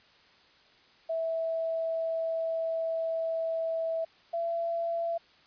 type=tone pair in turn; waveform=sine; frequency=654 / 673.6 Hz; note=E5 / E5; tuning=-14 / +37 cents; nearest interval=minor second; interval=51 cents; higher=second; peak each=-28 dBFS; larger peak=neither; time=1.09-4.05 / 4.33-5.18 s; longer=first; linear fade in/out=10 ms; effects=white hiss -60 dBFS RMS until 5.46 s + resampled to 11025 Hz